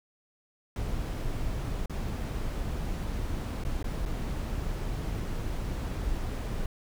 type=noise with dropouts; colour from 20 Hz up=brown; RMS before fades=-32 dBFS; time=0.76-6.66 s; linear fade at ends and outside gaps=2 ms; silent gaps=1.859-1.896 / 3.638-3.649 / 3.828-3.842 / 4.054-4.059 s; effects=none